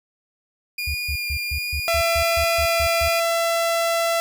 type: tone with vibrato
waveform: 30% pulse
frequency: 2422 Hz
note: D#7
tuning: 47 cents flat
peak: -22 dBFS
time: 0.78-3.2 s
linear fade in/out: 5 ms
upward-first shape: sine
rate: 1.3 Hz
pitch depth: 12 cents each way
type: tone bursts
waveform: sine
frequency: 74.3 Hz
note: D2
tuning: 21 cents sharp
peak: -24 dBFS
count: 11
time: 0.87-3.084 s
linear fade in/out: 5 ms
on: 74 ms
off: 140 ms
type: tone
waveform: sawtooth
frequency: 671 Hz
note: E5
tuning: 31 cents sharp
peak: -15 dBFS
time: 1.88-4.2 s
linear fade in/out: 0 ms
effects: none